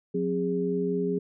sine tone cluster, 179.8 / 264.6 / 410.7 Hz, F#3 / C4 / G#4, -49 / +20 / -19 cents, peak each -29 / -32 / -27 dBFS, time 0.14-1.19 s, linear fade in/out 10 ms, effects none

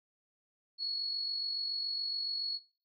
sine tone with amplitude modulation, 4360 Hz, C#8, 29 cents flat, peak -30 dBFS, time 0.78-2.6 s, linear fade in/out 50 ms, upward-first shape sine, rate 47.1 Hz, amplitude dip 40%, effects noise-tail reverb RT60 0.4 s tail -20 dB re dry + MP3 96 kbps

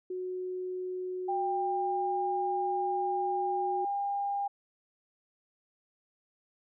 sine tone, 367.2 Hz, F#4, 13 cents flat, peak -33 dBFS, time 0.1-3.85 s, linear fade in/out 5 ms
sine tone with pitch glide, 793 to 803.6 Hz, G5 to G5, +20 to +43 cents, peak -29 dBFS, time 1.28-4.48 s, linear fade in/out 10 ms, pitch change +23 cents, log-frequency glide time 1.46-2.23 s
effects none

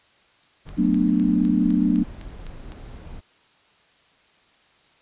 brown noise, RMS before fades -38 dBFS, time 0.65-3.21 s, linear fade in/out 20 ms
click train, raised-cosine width 0.2 ms, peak -25 dBFS, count 9, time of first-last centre 0.69-2.72 s, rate 3.94 Hz
sine chord, B minor seventh, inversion second, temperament just, 185.21 / 222.2 / 246.9 / 296.3 Hz, F#3 / A3 / B3 / D4, +2 / +17 / 0 / +15 cents, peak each -22 dBFS, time 0.77-2.04 s, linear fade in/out 20 ms
effects white hiss -58 dBFS RMS until 5.01 s + resampled to 8000 Hz

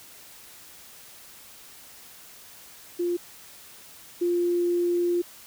sine tone pair in turn, 349.2 / 349.2 Hz, F4 / F4, 0 / 0 cents, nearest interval unison, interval 0 cents, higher neither, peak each -23 / -21 dBFS, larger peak second, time 2.99-3.17 / 4.21-5.22 s, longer second, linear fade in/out 10 ms, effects white hiss -48 dBFS RMS until 5.46 s

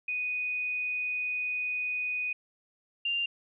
sine tone pair in turn, 2485 / 2789 Hz, D#7 / F7, -3 / -3 cents, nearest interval major second, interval 200 cents, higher second, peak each -29 / -27 dBFS, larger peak second, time 0.08-2.33 / 3.05-3.26 s, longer first, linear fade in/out 5 ms, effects none

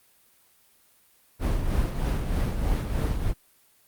brown noise with tremolo, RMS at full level -23 dBFS, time 1.39-3.34 s, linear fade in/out 50 ms, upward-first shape triangle, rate 3.2 Hz, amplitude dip 55%, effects white hiss -61 dBFS RMS until 3.87 s + Opus 32 kbps

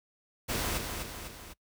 pink noise with echo, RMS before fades -32 dBFS, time 0.48-0.79 s, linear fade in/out 20 ms, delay 250 ms, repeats 3, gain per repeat -5 dB, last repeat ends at 1.54 s, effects noise-tail reverb RT60 0.1 s tail -22 dB re dry

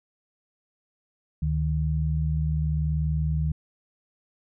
sine tone pair together, 73.42 / 154.18 Hz, D2 / D#3, 0 / -15 cents, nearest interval octave + minor second, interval 1285 cents, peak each -25 dBFS, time 1.42-3.52 s, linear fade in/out 5 ms, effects none

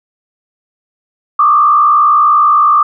sine tone with frequency modulation, 1190 Hz, D6, 22 cents sharp, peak -5 dBFS, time 1.39-2.83 s, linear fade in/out 5 ms, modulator 60.6 Hz, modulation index 0.86, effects none

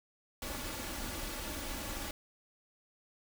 pink noise with comb filter, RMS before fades -40 dBFS, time 0.42-2.11 s, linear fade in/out 2 ms, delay 3.5 ms, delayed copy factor +0.55, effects none

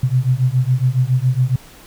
sine beating tone pair, 124.3 / 131.5 Hz, B2 / C3, +12 / +9 cents, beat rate 7.2 Hz, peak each -16 / -16 dBFS, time 0.03-1.56 s, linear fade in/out 5 ms, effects pink hiss -43 dBFS RMS until 1.86 s

